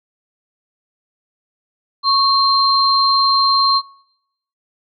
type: tone pair together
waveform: sine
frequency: 1102 / 4161 Hz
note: C#6 / C8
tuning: -11 / -10 cents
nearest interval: octave + major seventh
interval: 2301 cents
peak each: -14 dBFS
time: 2.03-3.82 s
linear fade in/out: 50 ms
effects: noise-tail reverb RT60 0.8 s tail -23 dB re dry